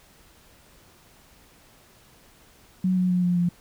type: tone with pitch steps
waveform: sine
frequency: 185 / 182.35 / 179.73 / 177.16 / 174.62 Hz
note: F#3 / F#3 / F3 / F3 / F3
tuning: 0 / -25 / +50 / +25 / 0 cents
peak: -19 dBFS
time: 2.84-3.49 s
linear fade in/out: 5 ms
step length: 130 ms
effects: pink hiss -55 dBFS RMS until 3.6 s